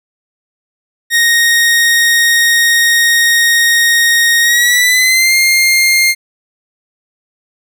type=tone with pitch glide; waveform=sawtooth; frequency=1864.7 to 2117 Hz; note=A#6 to C7; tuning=0 to +20 cents; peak=-4 dBFS; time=1.1-6.15 s; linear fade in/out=50 ms; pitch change=+220 cents; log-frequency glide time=4.41-5.35 s; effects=none